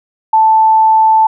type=tone; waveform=sine; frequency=880 Hz; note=A5; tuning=in tune; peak=-5 dBFS; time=0.33-1.27 s; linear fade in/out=5 ms; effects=none